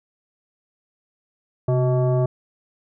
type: tone with frequency modulation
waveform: sine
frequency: 130.81 Hz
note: C3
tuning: in tune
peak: -16 dBFS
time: 1.68-2.26 s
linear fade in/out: 5 ms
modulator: 503 Hz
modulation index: 0.87
effects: none